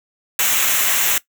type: noise with comb filter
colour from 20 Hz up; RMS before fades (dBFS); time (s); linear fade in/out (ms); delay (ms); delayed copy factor
white; -17; 0.39-1.18; 2; 0.21; -0.65
effects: noise-tail reverb RT60 0.1 s tail -18 dB re dry